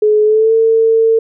sine tone with pitch glide, 424.9 to 449.9 Hz, G#4 to A4, +40 to +39 cents, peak -7 dBFS, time 0.02-1.19 s, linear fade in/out 5 ms, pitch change +99 cents, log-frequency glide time 0.24-0.53 s, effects none

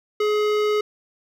sine tone with hard clipping, 421.6 Hz, G#4, 26 cents sharp, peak -20 dBFS, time 0.2-0.81 s, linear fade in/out 5 ms, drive 17 dB, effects none

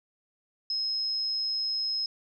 sine tone, 5140 Hz, E8, 45 cents flat, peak -27 dBFS, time 0.7-2.06 s, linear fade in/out 2 ms, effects none

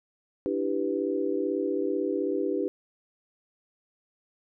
sine chord, E minor seventh, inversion third, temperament equal, 293.7 / 329.6 / 392 / 493.9 Hz, D4 / E4 / G4 / B4, 0 / 0 / 0 / 0 cents, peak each -31 / -32 / -29 / -32 dBFS, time 0.46-2.68 s, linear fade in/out 0 ms, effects none

